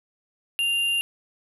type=tone pair together; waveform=sine; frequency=2794 / 11234 Hz; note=F7 / F9; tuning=0 / +9 cents; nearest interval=2 octaves; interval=2409 cents; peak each=-21 / -32 dBFS; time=0.59-1.01 s; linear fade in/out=0 ms; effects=none